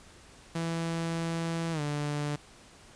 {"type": "tone with pitch glide", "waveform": "sawtooth", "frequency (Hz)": [165.9, 146.95], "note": ["E3", "D3"], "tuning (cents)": [11, 1], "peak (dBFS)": -26, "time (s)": [0.55, 2.36], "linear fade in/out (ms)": 5, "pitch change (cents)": -210, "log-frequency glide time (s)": [1.72, 1.81], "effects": ["pink hiss -54 dBFS RMS until 2.95 s", "resampled to 22050 Hz"]}